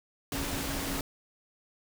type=tone in noise; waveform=sine; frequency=277.2 Hz; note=C#4; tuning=in tune; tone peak=-38 dBFS; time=0.32-1.01 s; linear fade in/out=2 ms; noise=pink; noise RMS=-34 dBFS; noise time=0.32-1.01 s; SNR=-7 dB; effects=none